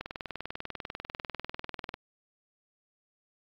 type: click train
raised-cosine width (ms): 0.3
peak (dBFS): -20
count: 40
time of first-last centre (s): 0.01-1.941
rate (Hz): 20.2
effects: low-pass 5000 Hz 12 dB/octave + AAC 64 kbps